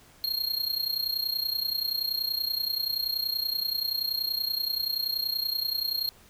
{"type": "tone with amplitude modulation", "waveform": "square", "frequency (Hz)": 4238, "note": "C8", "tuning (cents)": 21, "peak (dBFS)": -24, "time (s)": [0.24, 6.09], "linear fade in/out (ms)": 0, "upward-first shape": "sine", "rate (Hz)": 30.5, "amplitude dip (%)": 80, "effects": ["pink hiss -56 dBFS RMS until 6.29 s"]}